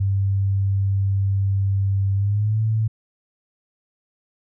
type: tone with pitch glide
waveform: sine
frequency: 98 to 110 Hz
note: G2 to A2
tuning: 0 to 0 cents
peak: -17 dBFS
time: 0-2.88 s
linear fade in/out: 10 ms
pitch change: +200 cents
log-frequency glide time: 2.15-2.61 s
effects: none